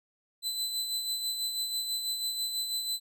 sawtooth tone with tremolo, 4022 Hz, B7, 31 cents sharp, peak -26 dBFS, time 0.42-3 s, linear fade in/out 50 ms, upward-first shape sine, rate 6.1 Hz, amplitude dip 45%, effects none

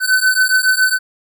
square beating tone pair, 1512 / 1519.2 Hz, F#6 / F#6, +37 / +45 cents, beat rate 7.2 Hz, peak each -15 dBFS, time 0-0.99 s, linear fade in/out 50 ms, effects none

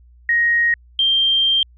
sine tone pair in turn, 1877 / 3170 Hz, A#6 / G7, +11 / +19 cents, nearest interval major sixth, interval 908 cents, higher second, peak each -13 dBFS, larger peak neither, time 0.29-0.74 / 0.99-1.63 s, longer second, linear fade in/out 2 ms, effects added 60 Hz sine -45 dBFS peak until 1.77 s

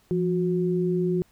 sine tone pair together, 172 / 364 Hz, F3 / F#4, -26 / -28 cents, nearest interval octave + minor second, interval 1298 cents, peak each -24 dBFS, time 0.11-1.22 s, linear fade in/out 0 ms, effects pink hiss -62 dBFS RMS until 1.31 s

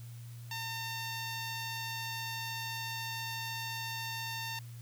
10% pulse tone, 907 Hz, A#5, 48 cents flat, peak -29 dBFS, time 0.51-4.59 s, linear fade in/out 2 ms, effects added 118 Hz sine -44 dBFS peak until 4.81 s + white hiss -59 dBFS RMS until 4.81 s

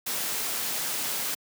white noise, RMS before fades -30 dBFS, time 0.06-1.35 s, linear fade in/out 10 ms, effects high-pass 150 Hz 12 dB/octave

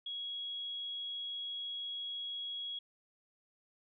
sine tone, 3322 Hz, G#7, in tune, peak -38 dBFS, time 0.06-2.79 s, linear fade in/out 5 ms, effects none

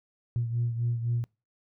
sine beating tone pair, 117.8 / 121.7 Hz, A#2 / B2, +19 / -25 cents, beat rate 3.9 Hz, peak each -26 / -33 dBFS, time 0.36-1.24 s, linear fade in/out 0 ms, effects noise-tail reverb RT60 0.3 s tail -26 dB re dry + tanh soft clip ceiling -20 dBFS

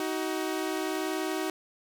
sawtooth tone pair together, 315 / 375.8 Hz, D#4 / F#4, +21 / +27 cents, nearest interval minor third, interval 306 cents, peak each -28 dBFS, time 0-1.5 s, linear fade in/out 2 ms, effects none

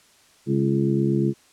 harmonic tone with a mistuned harmonic, 68.3 Hz, C#2, 25 cents flat, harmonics 2 / 3 / 4 / 5 / 6, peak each -23 / -23 / -31 / -23 / -31 dBFS, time 0.46-1.34 s, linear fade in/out 50 ms, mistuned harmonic 6, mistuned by +36 cents, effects white hiss -56 dBFS RMS until 1.52 s + low-pass 9000 Hz 12 dB/octave

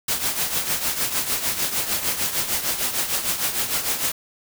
white noise with tremolo, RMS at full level -21 dBFS, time 0.08-4.12 s, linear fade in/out 5 ms, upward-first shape triangle, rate 6.6 Hz, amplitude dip 70%, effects none

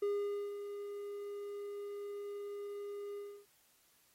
triangle tone with ADSR envelope, 407.2 Hz, G#4, 34 cents flat, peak -29 dBFS, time 0.02-3.46 s, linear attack 7 ms, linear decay 510 ms, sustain -10 dB, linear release 290 ms, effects white hiss -70 dBFS RMS until 4.14 s + AAC 48 kbps

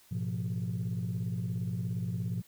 sine chord, F diminished, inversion first, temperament equal with one note detuned, 106.31 / 123.47 / 174.61 Hz, Ab2 / Cb3 / F3, +41 / 0 / 0 cents, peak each -34 / -34 / -34 dBFS, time 0.11-2.42 s, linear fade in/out 10 ms, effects tanh soft clip ceiling -26 dBFS + white hiss -61 dBFS RMS until 2.47 s

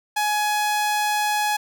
sawtooth tone, 840 Hz, G#5, 19 cents sharp, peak -16 dBFS, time 0.16-1.57 s, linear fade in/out 10 ms, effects none

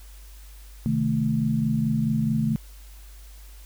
sine chord, A diminished, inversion first, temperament equal, 130.81 / 155.56 / 220 Hz, C3 / Eb3 / A3, 0 / 0 / 0 cents, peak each -27 / -26 / -23 dBFS, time 0.86-2.56 s, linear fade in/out 0 ms, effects added 50 Hz sine -42 dBFS peak until 3.65 s + white hiss -53 dBFS RMS until 3.65 s

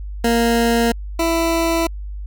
20% pulse tone pair in turn, 233.1 / 331.8 Hz, A#3 / E4, 0 / +11 cents, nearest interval tritone, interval 611 cents, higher second, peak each -9 / -11 dBFS, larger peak first, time 0.24-0.92 / 1.19-1.87 s, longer neither, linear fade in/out 5 ms, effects added 50 Hz sine -26 dBFS peak until 2.26 s

